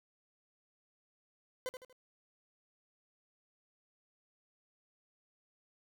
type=tone with echo; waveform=40% pulse; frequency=510 Hz; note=C5; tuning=44 cents flat; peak=-35 dBFS; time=1.66-1.69 s; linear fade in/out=0 ms; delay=79 ms; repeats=3; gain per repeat=-8 dB; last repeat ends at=1.927 s; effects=none